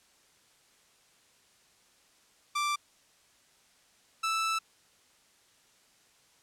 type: tone pair in turn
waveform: sawtooth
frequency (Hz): 1174.7 / 1318.6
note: D6 / E6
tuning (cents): 0 / 0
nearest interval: major second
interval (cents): 200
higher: second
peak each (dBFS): -24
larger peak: neither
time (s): 2.55-2.76 / 4.23-4.59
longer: second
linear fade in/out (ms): 10
effects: white hiss -64 dBFS RMS until 6.42 s + low-pass 9000 Hz 12 dB/octave